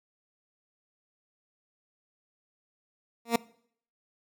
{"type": "tone with exponential growth", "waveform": "15% pulse", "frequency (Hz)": 233, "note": "A#3", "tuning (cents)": -1, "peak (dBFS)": -12, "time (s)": [3.25, 3.36], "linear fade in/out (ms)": 5, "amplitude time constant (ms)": 23, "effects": ["noise-tail reverb RT60 0.6 s tail -22 dB re dry"]}